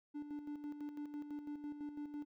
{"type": "tone with tremolo", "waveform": "triangle", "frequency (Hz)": 293.7, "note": "D4", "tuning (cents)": 0, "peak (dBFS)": -39, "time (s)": [0.14, 2.25], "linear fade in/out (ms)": 20, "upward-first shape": "square", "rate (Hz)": 6, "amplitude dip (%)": 55, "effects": []}